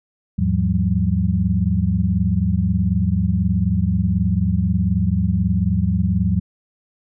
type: tone cluster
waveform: sine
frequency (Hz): 80.4 / 104.4 / 174.1 / 192.6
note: E2 / G#2 / F3 / G3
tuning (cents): -43 / +10 / -5 / -30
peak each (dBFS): -21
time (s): 0.38-6.4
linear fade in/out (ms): 10
effects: none